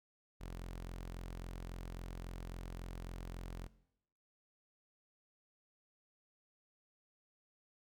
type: tone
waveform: sawtooth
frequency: 43.65 Hz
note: F1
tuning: in tune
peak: -40 dBFS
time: 0.4-3.68 s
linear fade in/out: 20 ms
effects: noise-tail reverb RT60 0.8 s tail -18 dB re dry